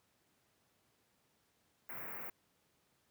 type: band-stop noise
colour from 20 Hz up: white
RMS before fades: -45 dBFS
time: 1.89-2.3 s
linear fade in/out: 5 ms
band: 2300 to 15000 Hz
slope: 48 dB/octave
effects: pink hiss -75 dBFS RMS until 3.1 s + high-pass 100 Hz 12 dB/octave